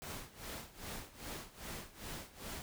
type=noise with tremolo; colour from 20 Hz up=pink; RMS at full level=-44 dBFS; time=0.02-2.62 s; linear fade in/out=0 ms; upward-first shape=sine; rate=2.5 Hz; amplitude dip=85%; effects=none